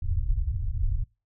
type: low-pass noise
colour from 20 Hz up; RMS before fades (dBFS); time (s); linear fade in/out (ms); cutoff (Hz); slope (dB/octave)
pink; -26; 0.02-1.04; 5; 110; 48
effects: noise-tail reverb RT60 0.3 s tail -25 dB re dry